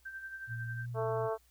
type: tone with tremolo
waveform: sine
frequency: 1565 Hz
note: G6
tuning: 3 cents flat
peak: -39 dBFS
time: 0.05-0.86 s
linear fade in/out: 10 ms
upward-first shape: sine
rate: 11 Hz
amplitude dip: 55%
type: tone with pitch glide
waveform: sine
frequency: 116.8 to 120.57 Hz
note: A#2 to B2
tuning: +4 to -41 cents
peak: -37 dBFS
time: 0.47-1.3 s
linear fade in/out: 50 ms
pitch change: +55 cents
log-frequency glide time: 0.7-0.89 s
type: harmonic tone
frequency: 221.7 Hz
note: A3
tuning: 13 cents sharp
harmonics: 2 / 3 / 4 / 5 / 6 / 7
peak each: -34 / -36 / -41 / -41 / -47 / -51 dBFS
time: 0.94-1.38 s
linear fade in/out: 50 ms
effects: added 61 Hz sine -66 dBFS peak until 1.5 s + white hiss -69 dBFS RMS until 1.5 s